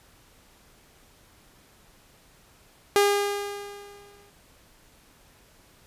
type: tone with exponential decay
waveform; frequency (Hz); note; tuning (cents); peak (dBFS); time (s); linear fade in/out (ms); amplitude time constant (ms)
sawtooth; 405.6; G#4; -41; -12; 2.96-4.3; 0; 290
effects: pink hiss -57 dBFS RMS until 5.86 s + resampled to 32000 Hz